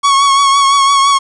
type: tone with vibrato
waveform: 45% pulse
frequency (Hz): 1108.7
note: C#6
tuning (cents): 0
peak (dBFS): -7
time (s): 0.03-1.19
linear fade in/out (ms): 20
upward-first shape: triangle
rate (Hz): 5.9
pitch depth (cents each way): 39
effects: resampled to 22050 Hz + 7-bit